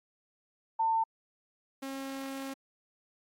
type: tone pair in turn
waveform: sine / sawtooth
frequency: 898 / 270.5 Hz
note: A5 / C#4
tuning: +35 / -42 cents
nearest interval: octave + major sixth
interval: 2077 cents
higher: first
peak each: -25 / -33 dBFS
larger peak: first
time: 0.79-1.04 / 1.82-2.54 s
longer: second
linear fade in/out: 10 ms
effects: AAC 64 kbps